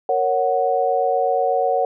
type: chord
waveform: sine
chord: F# major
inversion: first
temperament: equal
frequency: 466.2 / 554.4 / 740 Hz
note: A#4 / C#5 / F#5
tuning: 0 / 0 / 0 cents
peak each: -22 / -21 / -19 dBFS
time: 0.09-1.85 s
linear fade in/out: 2 ms
effects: none